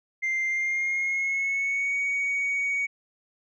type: tone with pitch glide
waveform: sine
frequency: 2093 to 2243 Hz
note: C7 to C#7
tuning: 0 to +20 cents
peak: -22 dBFS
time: 0.22-2.87 s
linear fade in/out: 20 ms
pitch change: +120 cents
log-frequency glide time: 0.48-1.96 s
effects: tanh soft clip ceiling -22 dBFS